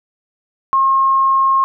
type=tone; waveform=sine; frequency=1075 Hz; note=C6; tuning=47 cents sharp; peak=-10 dBFS; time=0.73-1.64 s; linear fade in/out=0 ms; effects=none